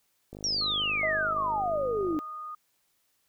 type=click train; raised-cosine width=2 ms; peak=-29 dBFS; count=95; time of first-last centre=0.33-2.166 s; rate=51.2 Hz
type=exponential sweep; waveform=sine; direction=down; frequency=5790 to 293.7 Hz; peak=-26 dBFS; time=0.44-2.19 s; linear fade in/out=0 ms
type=tone; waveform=sine; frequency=1231 Hz; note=D#6; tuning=19 cents flat; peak=-36 dBFS; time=0.61-2.55 s; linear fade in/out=5 ms
type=tone with exponential decay; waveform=sine; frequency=633 Hz; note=D#5; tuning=30 cents sharp; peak=-27 dBFS; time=1.03-2.51 s; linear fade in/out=2 ms; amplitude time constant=320 ms
effects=white hiss -72 dBFS RMS until 3.28 s